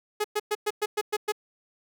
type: tone bursts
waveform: sawtooth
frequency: 421.1 Hz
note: G#4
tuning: 24 cents sharp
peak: -20 dBFS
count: 8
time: 0.2-1.322 s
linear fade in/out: 10 ms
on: 44 ms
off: 110 ms
effects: none